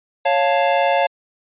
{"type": "chord", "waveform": "square", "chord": "Db augmented", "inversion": "none", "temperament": "equal", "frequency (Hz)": [554.4, 698.5, 880], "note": ["Db5", "F5", "A5"], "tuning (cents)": [0, 0, 0], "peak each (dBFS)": [-19, -19, -21], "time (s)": [0.25, 1.07], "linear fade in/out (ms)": 10, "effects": ["resampled to 8000 Hz"]}